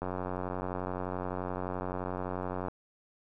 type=click train; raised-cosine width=1 ms; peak=-21 dBFS; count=245; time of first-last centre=0.02-2.684 s; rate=91.6 Hz; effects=none